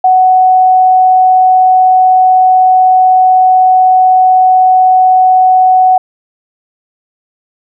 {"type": "tone", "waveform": "sine", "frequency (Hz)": 744, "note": "F#5", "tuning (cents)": 9, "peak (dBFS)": -3, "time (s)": [0.04, 5.98], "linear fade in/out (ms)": 5, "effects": []}